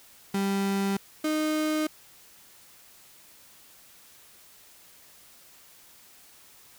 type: tone pair in turn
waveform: 35% pulse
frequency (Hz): 196.9 / 308.7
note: G3 / D#4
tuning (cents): +8 / -14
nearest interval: minor sixth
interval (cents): 778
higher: second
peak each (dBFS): -23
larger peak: neither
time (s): 0.34-0.97 / 1.24-1.87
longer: neither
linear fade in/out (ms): 5
effects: white hiss -54 dBFS RMS until 6.78 s